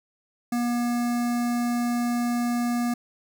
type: tone with notch filter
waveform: square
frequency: 240 Hz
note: B3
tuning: 49 cents flat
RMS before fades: -25 dBFS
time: 0.52-2.94 s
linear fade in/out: 5 ms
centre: 3200 Hz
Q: 1.3
effects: none